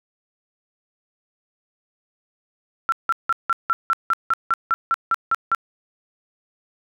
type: tone bursts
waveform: sine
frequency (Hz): 1353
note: E6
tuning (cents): +45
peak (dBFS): -15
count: 14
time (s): 2.89-5.548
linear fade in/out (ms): 0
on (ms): 32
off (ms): 170
effects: none